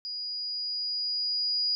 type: tone with level ramp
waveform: sine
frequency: 4894 Hz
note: D#8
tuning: 29 cents flat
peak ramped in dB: -33 to -24 dBFS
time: 0.05-1.75 s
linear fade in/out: 0 ms
effects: none